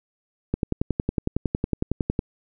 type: click train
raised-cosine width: 3 ms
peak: -9 dBFS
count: 19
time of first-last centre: 0.54-2.191 s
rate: 10.9 Hz
effects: none